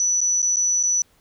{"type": "tone with dropouts", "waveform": "sine", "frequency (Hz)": 5940, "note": "F#8", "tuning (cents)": 6, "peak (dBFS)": -17, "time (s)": [0, 1.02], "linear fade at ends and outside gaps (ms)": 1, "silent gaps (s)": [[0.206, 0.214], [0.419, 0.427], [0.56, 0.568], [0.829, 0.835]], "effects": ["pink hiss -60 dBFS RMS until 1.2 s"]}